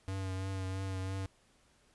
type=tone with vibrato; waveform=square; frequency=95.2 Hz; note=F#2; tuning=50 cents sharp; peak=-36 dBFS; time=0.08-1.26 s; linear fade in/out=0 ms; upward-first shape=triangle; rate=3 Hz; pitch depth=29 cents each way; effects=pink hiss -68 dBFS RMS until 1.94 s + resampled to 24000 Hz